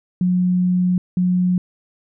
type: tone bursts at uneven times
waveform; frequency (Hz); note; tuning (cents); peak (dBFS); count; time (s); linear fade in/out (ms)
sine; 180.8; F#3; -40; -14; 2; 0.21-0.98 / 1.17-1.58; 2
effects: none